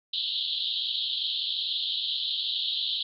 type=band-pass noise; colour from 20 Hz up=pink; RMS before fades=-30 dBFS; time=0.13-3.03 s; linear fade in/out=5 ms; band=3100 to 4200 Hz; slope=96 dB/octave; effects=none